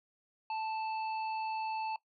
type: harmonic tone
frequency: 880 Hz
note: A5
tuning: in tune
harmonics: 1 / 3 / 5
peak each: -34 / -45 / -52 dBFS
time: 0.5-1.96 s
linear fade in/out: 2 ms
effects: noise-tail reverb RT60 0.1 s tail -19 dB re dry